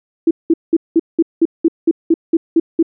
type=tone bursts; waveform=sine; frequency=329.6 Hz; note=E4; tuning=in tune; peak=-7 dBFS; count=12; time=0.27-2.828 s; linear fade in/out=5 ms; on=39 ms; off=190 ms; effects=none